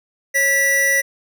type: tone pair together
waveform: square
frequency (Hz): 549 / 1956.4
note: C#5 / B6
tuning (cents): -17 / -17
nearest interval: octave + minor seventh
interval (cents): 2200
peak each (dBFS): -25 / -15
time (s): 0.34-1.02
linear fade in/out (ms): 20
effects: none